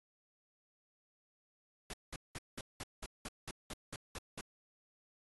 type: noise bursts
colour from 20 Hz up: pink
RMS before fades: -44 dBFS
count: 12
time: 1.9-4.41 s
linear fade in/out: 2 ms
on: 35 ms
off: 190 ms
effects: AAC 32 kbps